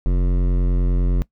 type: tone with hard clipping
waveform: sine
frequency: 44.93 Hz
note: F1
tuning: 50 cents sharp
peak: -17 dBFS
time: 0.06-1.22 s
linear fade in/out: 0 ms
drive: 15 dB
effects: noise-tail reverb RT60 0.1 s tail -21 dB re dry